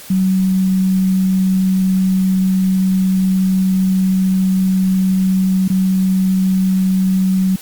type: tone with dropouts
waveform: sine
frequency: 188.4 Hz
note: F#3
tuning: 32 cents sharp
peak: -11 dBFS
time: 0.1-7.56 s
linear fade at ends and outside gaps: 5 ms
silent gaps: 5.68-5.699 s
effects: white hiss -36 dBFS RMS until 7.61 s + Opus 48 kbps